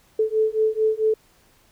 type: beating tone pair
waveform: sine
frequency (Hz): 434.3 / 438.8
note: A4 / A4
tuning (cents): -23 / -5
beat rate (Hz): 4.5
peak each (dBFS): -21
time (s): 0.19-1.14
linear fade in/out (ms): 5
effects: pink hiss -58 dBFS RMS until 1.71 s